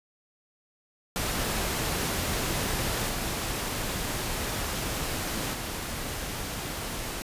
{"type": "noise with level steps", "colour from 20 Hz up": "pink", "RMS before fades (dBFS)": [-29, -31, -34], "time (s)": [1.16, 7.22], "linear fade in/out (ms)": 0, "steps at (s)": [3.09, 5.53], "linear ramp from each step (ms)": 5, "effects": ["resampled to 32000 Hz"]}